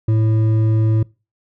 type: tone with hard clipping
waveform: sine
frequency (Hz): 110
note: A2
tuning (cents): 0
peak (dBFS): -14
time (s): 0.08-1.03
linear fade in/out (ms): 5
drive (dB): 7
effects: noise-tail reverb RT60 0.3 s tail -24 dB re dry